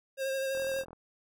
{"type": "tone with vibrato", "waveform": "square", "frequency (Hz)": 536, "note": "C5", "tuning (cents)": 42, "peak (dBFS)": -31, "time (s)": [0.17, 0.85], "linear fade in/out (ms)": 50, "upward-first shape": "sine", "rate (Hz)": 12, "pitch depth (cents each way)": 20}
{"type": "click train", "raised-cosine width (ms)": 1, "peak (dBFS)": -34, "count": 17, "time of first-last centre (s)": [0.55, 0.931], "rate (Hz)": 42}
{"effects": []}